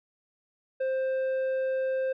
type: tone with tanh clipping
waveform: sine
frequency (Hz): 525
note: C5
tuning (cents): +6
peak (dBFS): -27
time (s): 0.8-2.13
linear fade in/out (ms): 10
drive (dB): 7
effects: none